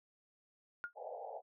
sine tone with exponential decay, 1422 Hz, F6, 31 cents sharp, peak -34 dBFS, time 0.84-0.93 s, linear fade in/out 0 ms, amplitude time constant 18 ms
white band-pass noise, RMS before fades -46 dBFS, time 0.95-1.42 s, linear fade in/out 50 ms, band 460 to 830 Hz, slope 96 dB/octave
effects none

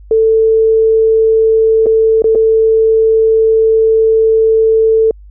sine tone with dropouts, 444.1 Hz, A4, 16 cents sharp, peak -6 dBFS, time 0.11-5.11 s, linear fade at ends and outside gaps 2 ms, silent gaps 1.86-1.866 / 2.221-2.242 / 2.35-2.355 s, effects added 50 Hz sine -33 dBFS peak until 5.3 s

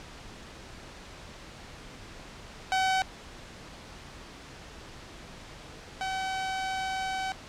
sawtooth tone pair in turn, 758 / 761.3 Hz, F#5 / F#5, +42 / +49 cents, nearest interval unison, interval 7 cents, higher second, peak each -20 / -26 dBFS, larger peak first, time 2.72-3.02 / 6.01-7.32 s, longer second, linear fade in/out 0 ms, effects pink hiss -46 dBFS RMS until 7.48 s + low-pass 6000 Hz 12 dB/octave

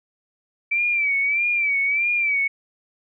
sine tone with vibrato, 2317 Hz, D7, 24 cents flat, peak -18 dBFS, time 0.71-2.48 s, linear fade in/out 10 ms, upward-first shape sine, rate 1.6 Hz, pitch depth 80 cents each way, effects none

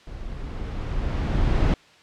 brown noise with level ramp, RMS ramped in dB -37 to -17 dBFS, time 0.07-1.74 s, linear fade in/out 2 ms, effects white hiss -52 dBFS RMS until 2.02 s + low-pass 4000 Hz 12 dB/octave

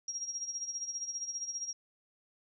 sine tone with tremolo, 5630 Hz, F8, 13 cents sharp, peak -33 dBFS, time 0.08-1.73 s, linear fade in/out 2 ms, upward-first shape sine, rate 15 Hz, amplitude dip 70%, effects none

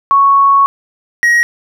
sine / triangle tone pair in turn, 1108.7 / 1892.3 Hz, C#6 / A#6, 0 / +25 cents, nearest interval major sixth, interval 925 cents, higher second, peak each -5 dBFS, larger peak neither, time 0.11-0.66 / 1.23-1.43 s, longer first, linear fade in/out 0 ms, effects none

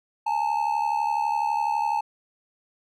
triangle ring-modulated tone, 872 Hz, A5, 16 cents flat, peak -17 dBFS, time 0.26-2.01 s, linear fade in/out 10 ms, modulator 36 Hz, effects none

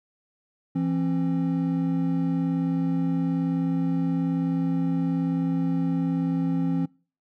triangle tone pair together, 168.3 / 267.2 Hz, E3 / C4, +36 / +36 cents, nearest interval minor sixth, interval 800 cents, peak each -23 dBFS, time 0.75-6.86 s, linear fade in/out 10 ms, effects noise-tail reverb RT60 0.4 s tail -25 dB re dry

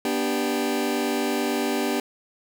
sawtooth chord, G major, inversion first, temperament just, 245 / 294 / 392 Hz, B3 / D4 / G4, -14 / +2 / 0 cents, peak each -23 dBFS, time 0.05-2 s, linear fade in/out 2 ms, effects none

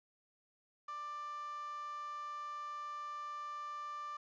sawtooth tone with high-pass filter, 591 Hz, D5, 11 cents sharp, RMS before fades -44 dBFS, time 0.88-4.17 s, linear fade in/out 5 ms, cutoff 1200 Hz, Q 8.8, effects resampled to 16000 Hz

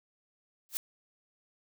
blue noise with exponential growth, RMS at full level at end -28 dBFS, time 0.69-0.77 s, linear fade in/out 0 ms, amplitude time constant 17 ms, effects none

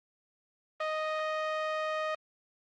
5% pulse tone with low-pass filter, 622.3 Hz, D#5, in tune, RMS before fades -33 dBFS, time 0.8-2.15 s, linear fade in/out 5 ms, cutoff 1300 Hz, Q 0.76, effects Opus 24 kbps

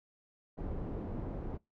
pink low-pass noise, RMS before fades -39 dBFS, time 0.57-1.58 s, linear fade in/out 20 ms, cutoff 520 Hz, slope 12 dB/octave, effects noise-tail reverb RT60 0.2 s tail -22 dB re dry

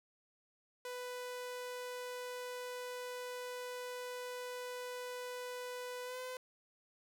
sawtooth tone with pitch glide, 496.3 to 507.9 Hz, B4 to B4, +8 to +48 cents, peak -38 dBFS, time 0.85-6.37 s, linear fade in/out 2 ms, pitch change +40 cents, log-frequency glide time 6.04-6.18 s, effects none

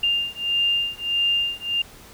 sine beating tone pair, 2800 / 2801.6 Hz, F7 / F7, +4 / +5 cents, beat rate 1.6 Hz, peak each -23 dBFS, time 0.03-1.82 s, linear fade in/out 5 ms, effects pink hiss -46 dBFS RMS until 2.13 s

